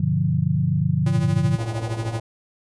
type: chord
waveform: sine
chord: G dominant seventh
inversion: none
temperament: equal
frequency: 98 / 123.47 / 146.83 / 174.61 Hz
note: G2 / B2 / D3 / F3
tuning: 0 / 0 / 0 / 0 cents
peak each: -26 / -25 / -21 / -23 dBFS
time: 0-1.56 s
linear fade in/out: 5 ms
type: tone with tremolo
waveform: square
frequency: 113.1 Hz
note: A2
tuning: 48 cents sharp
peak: -22 dBFS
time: 1.06-2.2 s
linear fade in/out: 5 ms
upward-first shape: triangle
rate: 13 Hz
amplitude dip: 70%
type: low-pass noise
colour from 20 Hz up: white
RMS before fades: -36 dBFS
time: 1.58-2.2 s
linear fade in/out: 5 ms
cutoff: 880 Hz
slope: 48 dB/octave
effects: resampled to 24000 Hz